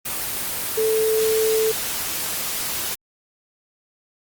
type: tone in noise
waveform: sine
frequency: 440 Hz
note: A4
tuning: in tune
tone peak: -17 dBFS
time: 0.77-1.72 s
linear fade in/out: 10 ms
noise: white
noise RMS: -26 dBFS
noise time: 0.05-2.95 s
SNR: +6 dB
effects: Opus 24 kbps